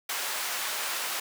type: high-pass noise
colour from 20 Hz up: pink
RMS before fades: -32 dBFS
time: 0.09-1.2 s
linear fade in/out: 5 ms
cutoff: 940 Hz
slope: 12 dB/octave
effects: none